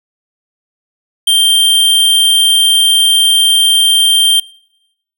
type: tone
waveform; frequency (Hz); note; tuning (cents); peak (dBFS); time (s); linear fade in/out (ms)
square; 3164; G7; +15; -7; 1.27-4.4; 5
effects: noise-tail reverb RT60 0.9 s tail -25 dB re dry